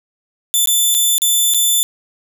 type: tone with dropouts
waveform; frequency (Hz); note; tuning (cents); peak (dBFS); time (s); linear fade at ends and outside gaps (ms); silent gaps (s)
10% pulse; 3520; A7; 0; -4; 0.54-1.83; 0; 0.658-0.673 / 0.943-0.948 / 1.181-1.219 / 1.538-1.545
effects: none